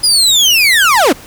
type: linear sweep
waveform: 30% pulse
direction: down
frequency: 5010 to 220 Hz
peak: -4 dBFS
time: 0.03-1.13 s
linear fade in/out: 10 ms
effects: pink hiss -35 dBFS RMS until 1.26 s